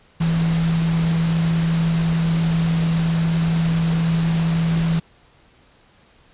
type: tone in noise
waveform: sine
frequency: 164.81 Hz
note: E3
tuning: in tune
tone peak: -16 dBFS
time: 0.2-5 s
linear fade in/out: 10 ms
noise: pink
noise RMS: -30 dBFS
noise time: 0.2-5 s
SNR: +11 dB
effects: pink hiss -54 dBFS RMS until 6.33 s + resampled to 8000 Hz